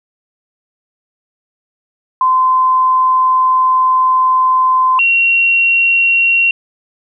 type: tone pair in turn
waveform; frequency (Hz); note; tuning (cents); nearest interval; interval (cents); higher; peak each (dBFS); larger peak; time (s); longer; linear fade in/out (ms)
sine; 1031 / 2741; C6 / F7; -26 / -33; octave + perfect fourth; 1693; second; -8; neither; 2.21-4.99 / 4.99-6.51; first; 2
effects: none